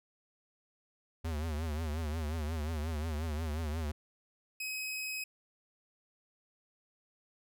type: tone with vibrato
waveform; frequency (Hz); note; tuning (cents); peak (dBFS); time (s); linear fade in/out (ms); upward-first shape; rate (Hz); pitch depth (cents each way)
square; 78.1; D#2; +7; -34; 1.24-3.92; 10; triangle; 5.6; 130
type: tone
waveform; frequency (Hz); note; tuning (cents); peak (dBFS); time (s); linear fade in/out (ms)
sawtooth; 2538; D#7; +34; -33; 4.6-5.24; 5
effects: none